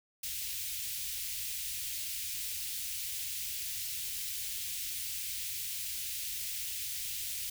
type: band-stop noise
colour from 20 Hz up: white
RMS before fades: -38 dBFS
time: 0.23-7.5 s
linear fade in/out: 5 ms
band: 110 to 2300 Hz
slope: 24 dB/octave
effects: none